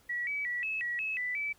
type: tone with pitch steps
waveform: sine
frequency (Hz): 1932 / 2286 / 1943 / 2592 / 1924 / 2585 / 1985 / 2306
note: B6 / D7 / B6 / E7 / B6 / E7 / B6 / D7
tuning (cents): -39 / -47 / -29 / -30 / -46 / -34 / +8 / -32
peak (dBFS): -31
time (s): 0.09-1.53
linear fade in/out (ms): 10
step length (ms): 180
effects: pink hiss -64 dBFS RMS until 1.58 s